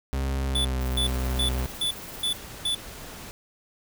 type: tone with pitch glide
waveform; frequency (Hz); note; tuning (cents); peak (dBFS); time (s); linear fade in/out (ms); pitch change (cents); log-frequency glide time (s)
40% pulse; 67 to 63.79; C2 to C2; +42 to -43; -24; 0.13-1.66; 0; -85; 0.46-0.83
type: tone bursts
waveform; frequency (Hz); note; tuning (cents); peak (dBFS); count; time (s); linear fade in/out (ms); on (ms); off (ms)
square; 3472; A7; -24; -24; 6; 0.55-2.75; 5; 100; 320
type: noise with tremolo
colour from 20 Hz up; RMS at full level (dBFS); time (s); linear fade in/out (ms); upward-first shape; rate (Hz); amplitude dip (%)
violet; -41; 0.8-2.38; 20; sine; 18; 65
type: noise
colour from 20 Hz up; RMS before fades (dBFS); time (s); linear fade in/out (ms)
pink; -41; 1.05-3.31; 0
effects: none